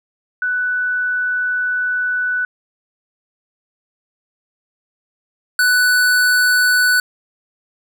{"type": "tone pair in turn", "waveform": ["sine", "square"], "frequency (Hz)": [1489, 1489], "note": ["F#6", "F#6"], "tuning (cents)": [11, 11], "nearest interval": "unison", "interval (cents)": 0, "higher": "neither", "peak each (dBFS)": [-16, -12], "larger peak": "second", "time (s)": [[0.42, 2.45], [5.59, 7]], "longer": "first", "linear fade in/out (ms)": 2, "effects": []}